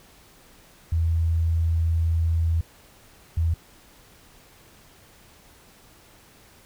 sine tone bursts at uneven times, 82.41 Hz, E2, in tune, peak -19 dBFS, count 2, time 0.92-2.61 / 3.37-3.54 s, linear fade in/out 5 ms, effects pink hiss -53 dBFS RMS until 6.65 s

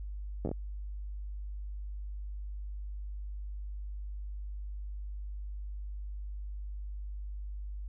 slowing click train, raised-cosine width 2 ms, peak -21 dBFS, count 5, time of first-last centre 0.45-0.515 s, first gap 10 ms, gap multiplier 1.33, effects added 50 Hz sine -37 dBFS peak until 7.88 s

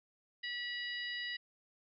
harmonic tone, 970 Hz, B5, 31 cents flat, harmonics 2 / 3 / 4 / 5, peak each -40 / -44 / -46 / -48 dBFS, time 0.43-1.37 s, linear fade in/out 10 ms, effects none

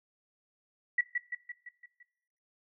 sine tone with echo, 1946 Hz, B6, 26 cents flat, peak -23 dBFS, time 0.98-1.01 s, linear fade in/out 5 ms, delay 170 ms, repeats 6, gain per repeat -5 dB, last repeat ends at 2.03 s, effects noise-tail reverb RT60 0.8 s tail -18 dB re dry

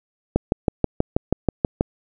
click train, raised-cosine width 2 ms, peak -3 dBFS, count 10, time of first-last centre 0.36-1.809 s, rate 6.21 Hz, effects none

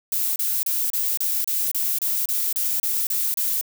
violet noise bursts, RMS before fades -23 dBFS, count 13, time 0.12-3.612 s, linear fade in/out 2 ms, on 240 ms, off 31 ms, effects none

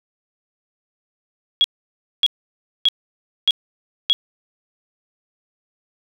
sine tone bursts, 3322 Hz, G#7, in tune, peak -11 dBFS, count 5, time 1.61-4.13 s, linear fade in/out 0 ms, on 32 ms, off 590 ms, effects none

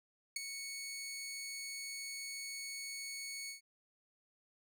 15% pulse tone with ADSR envelope, 2217 Hz, C#7, in tune, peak -27 dBFS, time 0.36-3.61 s, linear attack 4 ms, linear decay 14 ms, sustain -9 dB, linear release 120 ms, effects none

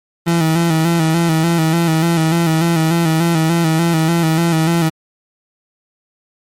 30% pulse tone with vibrato, 164.3 Hz, E3, 5 cents flat, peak -9 dBFS, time 0.26-4.9 s, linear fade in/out 20 ms, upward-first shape square, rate 3.4 Hz, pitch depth 48 cents each way, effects MP3 64 kbps

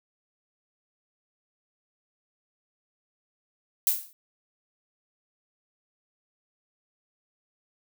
violet noise with exponential decay, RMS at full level -19 dBFS, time 3.87-4.13 s, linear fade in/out 1 ms, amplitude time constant 56 ms, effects none

